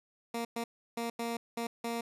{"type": "tone bursts at uneven times", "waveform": "15% pulse", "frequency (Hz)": 233.1, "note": "A#3", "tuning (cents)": 0, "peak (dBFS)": -27, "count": 6, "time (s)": [[0.34, 0.45], [0.56, 0.64], [0.97, 1.1], [1.19, 1.37], [1.57, 1.67], [1.84, 2.01]], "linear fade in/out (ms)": 5, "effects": ["resampled to 32000 Hz"]}